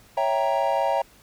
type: chord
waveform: triangle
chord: C# diminished seventh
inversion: none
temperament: equal with one note detuned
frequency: 554.4 / 659.3 / 784 / 935.6 Hz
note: C#5 / E5 / G5 / Bb5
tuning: 0 / 0 / 0 / +6 cents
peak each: -24 dBFS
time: 0.17-1.02 s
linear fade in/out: 5 ms
effects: pink hiss -54 dBFS RMS until 1.22 s